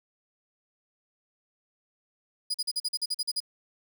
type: tone bursts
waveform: 35% pulse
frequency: 4929 Hz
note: D#8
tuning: 17 cents flat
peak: -25 dBFS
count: 11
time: 2.5-3.403 s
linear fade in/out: 10 ms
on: 43 ms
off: 43 ms
effects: none